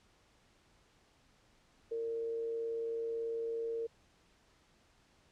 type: tone with amplitude modulation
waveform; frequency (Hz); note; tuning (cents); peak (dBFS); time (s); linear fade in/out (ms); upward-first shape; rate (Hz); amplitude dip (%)
sine; 459.1; A#4; -26; -33; 1.91-3.87; 10; sine; 123; 30
effects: pink hiss -68 dBFS RMS until 5.31 s + low-pass 7000 Hz 12 dB/octave